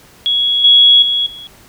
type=tone with level steps; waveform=sine; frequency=3342 Hz; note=G#7; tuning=10 cents sharp; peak=-11 / -4 / -12 / -29 dBFS; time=0.26-1.47 s; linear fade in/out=0 ms; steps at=0.64 / 1.02 / 1.26 s; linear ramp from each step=5 ms; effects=pink hiss -44 dBFS RMS until 1.68 s